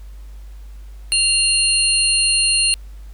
sine tone cluster, 2776 / 4232 / 9340 Hz, F7 / C8 / D9, -11 / +19 / -11 cents, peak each -18 dBFS, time 1.12-2.74 s, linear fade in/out 0 ms, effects added 50 Hz sine -33 dBFS peak until 3.13 s + pink hiss -54 dBFS RMS until 3.13 s

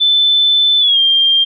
sine tone with pitch glide, 3520 to 3191 Hz, A7 to G7, 0 to +30 cents, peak -8 dBFS, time 0-1.45 s, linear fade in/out 20 ms, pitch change -170 cents, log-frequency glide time 0.79-0.99 s, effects none

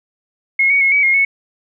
sine tone with pitch steps, 2164 / 2239 / 2172 / 2273 / 2143 / 2205 Hz, C#7 / C#7 / C#7 / C#7 / C7 / C#7, -42 / +17 / -36 / +43 / +41 / -10 cents, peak -10 dBFS, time 0.59-1.25 s, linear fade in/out 5 ms, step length 110 ms, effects none

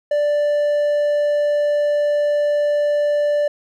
triangle tone, 587.3 Hz, D5, in tune, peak -13 dBFS, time 0.11-3.48 s, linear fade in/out 5 ms, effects none

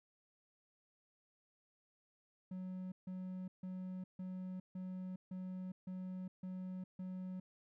triangle tone bursts, 185 Hz, F#3, in tune, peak -40 dBFS, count 9, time 2.51-7.4 s, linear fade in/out 5 ms, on 410 ms, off 150 ms, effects none

